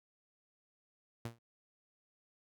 sawtooth tone with exponential decay, 116.54 Hz, A#2, in tune, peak -33 dBFS, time 1.25-1.39 s, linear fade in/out 5 ms, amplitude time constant 30 ms, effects none

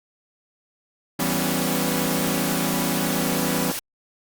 sawtooth chord, C# half-diminished seventh, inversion first, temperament equal with one note detuned, 164.81 / 194.76 / 246.9 / 277.2 Hz, E3 / G3 / B3 / C#4, 0 / -11 / 0 / 0 cents, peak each -24 dBFS, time 1.19-3.72 s, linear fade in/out 5 ms
white noise, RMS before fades -29 dBFS, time 1.2-3.79 s, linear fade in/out 0 ms
effects Opus 48 kbps

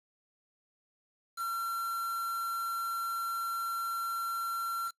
triangle tone with quantisation, 1364 Hz, F6, 41 cents flat, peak -30 dBFS, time 1.36-4.92 s, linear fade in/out 50 ms, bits 7, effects noise-tail reverb RT60 0.1 s tail -25 dB re dry + resampled to 32000 Hz

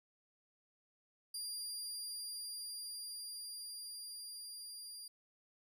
25% pulse tone with level ramp, 4796 Hz, D8, 36 cents sharp, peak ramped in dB -36 to -43 dBFS, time 1.34-5.08 s, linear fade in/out 5 ms, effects none

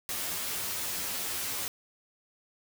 white noise with comb filter, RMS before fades -34 dBFS, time 0.09-1.68 s, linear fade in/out 0 ms, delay 11 ms, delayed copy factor +0.75, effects none

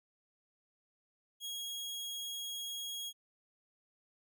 sawtooth tone, 3297 Hz, G#7, 13 cents flat, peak -36 dBFS, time 1.4-3.13 s, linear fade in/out 50 ms, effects none

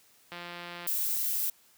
click train, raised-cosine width 0.3 ms, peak -25 dBFS, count 96, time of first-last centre 0.32-0.866 s, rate 174 Hz
violet noise, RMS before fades -30 dBFS, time 0.87-1.5 s, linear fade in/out 5 ms
effects white hiss -62 dBFS RMS until 1.77 s + high-pass 60 Hz 12 dB/octave

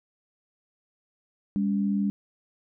sine tone pair together, 201.2 / 282.1 Hz, G3 / C#4, +45 / +30 cents, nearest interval tritone, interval 585 cents, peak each -23 / -31 dBFS, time 1.56-2.1 s, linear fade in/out 0 ms, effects none

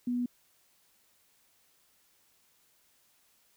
sine tone, 244.7 Hz, B3, 16 cents flat, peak -28 dBFS, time 0.07-0.26 s, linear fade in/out 5 ms, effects white hiss -68 dBFS RMS until 3.56 s

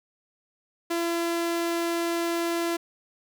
sawtooth tone, 338.6 Hz, E4, 46 cents sharp, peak -21 dBFS, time 0.9-2.77 s, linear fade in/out 10 ms, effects none

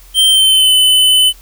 square tone with pitch glide, 3136 to 3022 Hz, G7 to F#7, 0 to +36 cents, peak -7 dBFS, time 0.14-1.33 s, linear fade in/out 50 ms, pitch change -64 cents, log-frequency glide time 0.28-0.73 s, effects added 42 Hz sine -38 dBFS peak until 1.41 s + white hiss -44 dBFS RMS until 1.41 s

